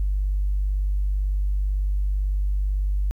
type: tone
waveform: sine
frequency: 49 Hz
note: G1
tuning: in tune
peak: -19 dBFS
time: 0-3.11 s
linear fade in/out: 0 ms
effects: tanh soft clip ceiling -15 dBFS + 10-bit

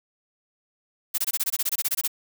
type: noise bursts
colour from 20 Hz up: blue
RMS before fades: -24 dBFS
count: 15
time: 1.14-2.078 s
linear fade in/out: 10 ms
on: 42 ms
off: 22 ms
effects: none

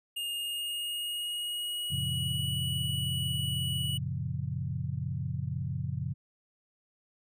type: tone with pitch glide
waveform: square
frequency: 2835 to 2938 Hz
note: F7 to F#7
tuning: +25 to -13 cents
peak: -33 dBFS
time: 0.16-3.98 s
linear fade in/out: 10 ms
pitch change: +62 cents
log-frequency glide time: 0.31-2.5 s
type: chord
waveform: sine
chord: Gb major seventh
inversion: none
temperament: equal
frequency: 92.5 / 116.54 / 138.59 / 174.61 Hz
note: Gb2 / Bb2 / Db3 / F3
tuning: 0 / 0 / 0 / 0 cents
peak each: -37 / -37 / -34 / -40 dBFS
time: 1.9-6.14 s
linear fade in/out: 20 ms
effects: none

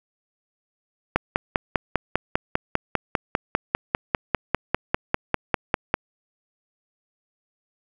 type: click train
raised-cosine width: 0.5 ms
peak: -3 dBFS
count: 25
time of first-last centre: 1.16-5.941 s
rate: 5.02 Hz
effects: 7-bit

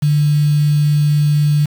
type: tone with quantisation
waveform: sine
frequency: 148 Hz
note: D3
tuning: 14 cents sharp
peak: -10 dBFS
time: 0.02-1.66 s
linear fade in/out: 10 ms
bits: 5
effects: none

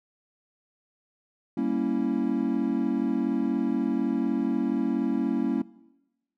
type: chord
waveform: triangle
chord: G diminished seventh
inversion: none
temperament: equal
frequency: 196 / 233.1 / 277.2 / 329.6 Hz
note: G3 / Bb3 / Db4 / Fb4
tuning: 0 / 0 / 0 / 0 cents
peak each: -31 / -26 / -26 / -29 dBFS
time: 1.57-5.62 s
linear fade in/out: 5 ms
effects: noise-tail reverb RT60 1.0 s tail -20 dB re dry

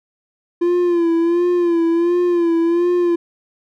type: tone with vibrato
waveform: triangle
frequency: 343.1 Hz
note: F4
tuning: 31 cents flat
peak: -11 dBFS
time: 0.61-3.16 s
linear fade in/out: 10 ms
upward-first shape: sine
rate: 1.4 Hz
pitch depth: 57 cents each way
effects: none

